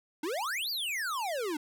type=exponential two-way sweep; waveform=square; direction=up then down; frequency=286.9 to 4855 to 286.9 Hz; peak=-32 dBFS; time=0.23-1.57 s; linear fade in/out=5 ms; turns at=0.7 s; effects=none